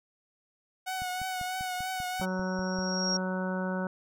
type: tone with vibrato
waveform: sawtooth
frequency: 740 Hz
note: F#5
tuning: in tune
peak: -28 dBFS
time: 0.86-2.26 s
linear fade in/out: 20 ms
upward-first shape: triangle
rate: 3.1 Hz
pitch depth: 34 cents each way
type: click train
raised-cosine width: 5 ms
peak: -31 dBFS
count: 10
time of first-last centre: 1.02-2.788 s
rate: 5.09 Hz
type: tone with exponential growth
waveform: sine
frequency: 5588 Hz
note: F8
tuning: in tune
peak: -26 dBFS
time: 1.92-3.17 s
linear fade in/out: 5 ms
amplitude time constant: 270 ms
type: harmonic tone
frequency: 185.8 Hz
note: F#3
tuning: 7 cents sharp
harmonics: 1 / 2 / 3 / 4 / 5 / 6 / 7 / 8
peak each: -31 / -40 / -36 / -46 / -40 / -48 / -45 / -39 dBFS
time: 2.21-3.87 s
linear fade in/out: 2 ms
effects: none